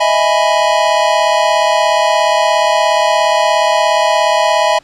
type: chord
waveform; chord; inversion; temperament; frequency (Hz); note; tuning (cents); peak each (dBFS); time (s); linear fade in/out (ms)
square; E major seventh; third; equal; 622.3 / 659.3 / 830.6 / 987.8; D#5 / E5 / G#5 / B5; 0 / 0 / 0 / 0; -16; 0-4.79; 10
effects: pink hiss -47 dBFS RMS until 4.83 s + low-pass 6000 Hz 12 dB/octave